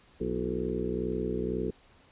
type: harmonic tone with a mistuned harmonic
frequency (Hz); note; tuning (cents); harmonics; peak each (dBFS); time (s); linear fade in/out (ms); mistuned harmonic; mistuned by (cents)
62.1; B1; +10; 1 / 2 / 3 / 4 / 5 / 6 / 7 / 8; -39 / -42 / -36 / -37 / -38 / -35 / -34 / -44; 0.2-1.71; 10; 5; +110
effects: pink hiss -60 dBFS RMS until 2.11 s + resampled to 8000 Hz